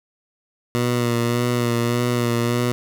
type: tone with vibrato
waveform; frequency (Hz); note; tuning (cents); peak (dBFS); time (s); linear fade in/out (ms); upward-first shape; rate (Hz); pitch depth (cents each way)
15% pulse; 120; B2; -49; -12; 0.75-2.72; 0; sine; 1.7; 30
effects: none